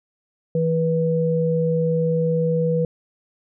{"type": "tone pair together", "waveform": "sine", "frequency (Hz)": [163.1, 488.7], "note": ["E3", "B4"], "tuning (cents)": [-18, -18], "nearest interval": "octave + perfect fifth", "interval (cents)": 1900, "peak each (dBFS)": -20, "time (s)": [0.55, 2.85], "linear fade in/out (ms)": 2, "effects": []}